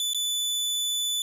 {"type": "tone with dropouts", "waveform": "sawtooth", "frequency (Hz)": 3486, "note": "A7", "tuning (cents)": -17, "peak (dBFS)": -22, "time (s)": [0, 1.22], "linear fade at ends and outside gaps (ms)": 1, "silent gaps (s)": [0.134, 0.146], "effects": ["resampled to 32000 Hz", "9-bit"]}